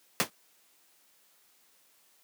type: noise with exponential decay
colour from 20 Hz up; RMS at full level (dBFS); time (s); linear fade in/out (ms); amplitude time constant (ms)
pink; -20; 0.2-0.3; 0; 21
effects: white hiss -65 dBFS RMS until 2.23 s + high-pass 200 Hz 12 dB/octave